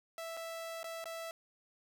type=tone with dropouts; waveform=sawtooth; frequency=659.3 Hz; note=E5; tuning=in tune; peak=-37 dBFS; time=0.18-1.31 s; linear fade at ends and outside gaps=1 ms; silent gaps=0.369-0.372 / 0.831-0.842 / 1.042-1.056 s; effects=none